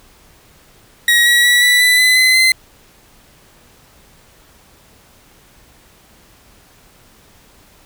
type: tone with pitch steps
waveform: 30% pulse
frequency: 1899 / 1921.1 / 1943.4 / 1966 / 1988.8 / 2012 / 2035 / 2059 Hz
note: A#6 / B6 / B6 / B6 / B6 / B6 / C7 / C7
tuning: +32 / -48 / -28 / -8 / +12 / +32 / -49 / -28 cents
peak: -6 dBFS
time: 1.08-2.52 s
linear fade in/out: 2 ms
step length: 180 ms
effects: pink hiss -48 dBFS RMS until 7.85 s